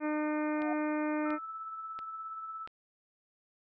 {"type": "harmonic tone", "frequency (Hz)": 303.1, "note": "D#4", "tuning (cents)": -45, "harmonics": [1, 2, 3, 4, 5, 6, 7, 8], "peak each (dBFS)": [-31, -37, -41, -43, -45, -47, -48, -49], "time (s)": [0, 1.39], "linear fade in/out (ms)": 50}
{"type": "tone with exponential growth", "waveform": "sine", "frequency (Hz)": 717, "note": "F5", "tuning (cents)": 45, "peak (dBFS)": -32, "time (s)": [0.48, 0.73], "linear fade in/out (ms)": 2, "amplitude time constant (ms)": 53}
{"type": "click train", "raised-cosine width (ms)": 0.3, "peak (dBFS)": -30, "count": 4, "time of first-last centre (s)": [0.62, 2.675], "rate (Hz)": 1.46}
{"type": "tone with tremolo", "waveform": "sine", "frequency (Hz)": 1313, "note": "E6", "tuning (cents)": -7, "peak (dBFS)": -37, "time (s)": [1.25, 2.67], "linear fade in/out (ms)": 10, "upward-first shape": "triangle", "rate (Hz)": 17, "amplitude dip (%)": 40}
{"effects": []}